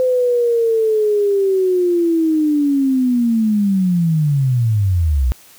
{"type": "linear sweep", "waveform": "sine", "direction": "down", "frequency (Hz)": [514, 58.27], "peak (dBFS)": -12, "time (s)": [0, 5.32], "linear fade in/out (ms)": 0, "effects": ["white hiss -45 dBFS RMS until 5.58 s"]}